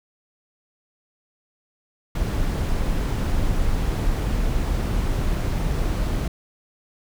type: noise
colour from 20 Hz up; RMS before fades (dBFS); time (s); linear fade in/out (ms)
brown; -22; 2.15-6.28; 5
effects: none